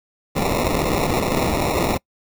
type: noise with sample-and-hold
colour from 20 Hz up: violet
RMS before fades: -20 dBFS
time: 0.35-1.98 s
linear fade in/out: 20 ms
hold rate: 1575 Hz
effects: noise-tail reverb RT60 0.1 s tail -25 dB re dry